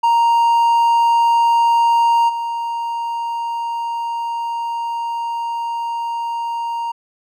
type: tone with level steps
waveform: triangle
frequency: 932.3 Hz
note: A#5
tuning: in tune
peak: -9 / -18 dBFS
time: 0.03-6.92 s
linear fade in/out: 10 ms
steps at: 2.28 s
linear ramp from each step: 20 ms
effects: none